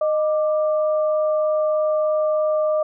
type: tone pair together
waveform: sine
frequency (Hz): 616.8 / 1180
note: D#5 / D6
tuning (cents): -15 / +8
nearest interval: major seventh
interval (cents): 1123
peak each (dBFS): -17 / -29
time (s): 0.01-2.83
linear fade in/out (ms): 5
effects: none